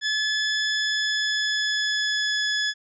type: tone with pitch glide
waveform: 20% pulse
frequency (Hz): 1720 to 1704.2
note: A6 to G#6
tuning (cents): -40 to +44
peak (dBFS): -17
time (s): 0.01-2.74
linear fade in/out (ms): 50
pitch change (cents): -16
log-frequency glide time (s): 0.69-2.42
effects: resampled to 16000 Hz